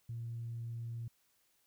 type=tone; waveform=sine; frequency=116.54 Hz; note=A#2; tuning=in tune; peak=-38 dBFS; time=0.09-1.08 s; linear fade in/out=5 ms; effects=tanh soft clip ceiling -34 dBFS + white hiss -74 dBFS RMS until 1.66 s